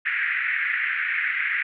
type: band-pass noise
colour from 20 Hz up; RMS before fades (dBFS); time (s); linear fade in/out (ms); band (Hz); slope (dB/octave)
white; -25; 0.05-1.63; 10; 1600 to 2200; 48
effects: none